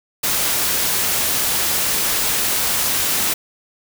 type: noise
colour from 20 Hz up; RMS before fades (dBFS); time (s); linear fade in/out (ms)
white; -19; 0.23-3.34; 10
effects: none